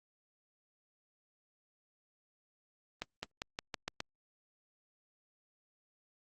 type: accelerating click train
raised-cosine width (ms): 0.2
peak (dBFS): -19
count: 7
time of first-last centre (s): 3.02-4.004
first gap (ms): 210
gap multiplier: 0.9
effects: Opus 32 kbps